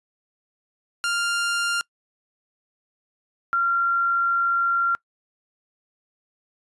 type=tone pair in turn; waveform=sawtooth / sine; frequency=1396.9 / 1378.5 Hz; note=F6 / F6; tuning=0 / -23 cents; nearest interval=unison; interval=23 cents; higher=first; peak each=-18 dBFS; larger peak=neither; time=1.04-1.81 / 3.53-4.95 s; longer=second; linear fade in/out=0 ms; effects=noise-tail reverb RT60 0.1 s tail -25 dB re dry + resampled to 24000 Hz